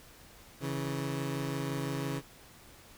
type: tone pair together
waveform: 20% pulse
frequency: 137.88 / 163.8 Hz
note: C#3 / E3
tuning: -9 / -11 cents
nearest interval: minor third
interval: 298 cents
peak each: -29 / -33 dBFS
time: 0.6-2.22 s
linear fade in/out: 50 ms
effects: pink hiss -55 dBFS RMS until 2.97 s